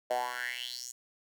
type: tone with high-pass filter sweep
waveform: 10% pulse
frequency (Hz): 123.47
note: B2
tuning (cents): 0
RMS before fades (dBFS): -36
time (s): 0.1-0.92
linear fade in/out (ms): 10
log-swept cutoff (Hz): 600 to 7300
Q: 5.6
effects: none